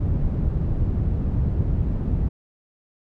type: low-pass noise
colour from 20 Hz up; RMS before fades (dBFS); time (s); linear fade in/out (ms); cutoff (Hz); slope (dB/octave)
white; -22; 0-2.29; 10; 110; 12
effects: none